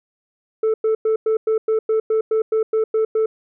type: tone bursts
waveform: sine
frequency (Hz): 440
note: A4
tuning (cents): 0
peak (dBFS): -12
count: 13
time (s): 0.63-3.26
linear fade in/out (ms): 5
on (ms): 110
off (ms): 100
effects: tanh soft clip ceiling -14 dBFS